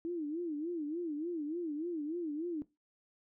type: tone with vibrato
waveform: sine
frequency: 320.4 Hz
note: E4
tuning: 49 cents flat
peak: -34 dBFS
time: 0.05-2.62 s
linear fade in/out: 0 ms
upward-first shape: sine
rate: 3.4 Hz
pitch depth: 170 cents each way
effects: noise-tail reverb RT60 0.2 s tail -17 dB re dry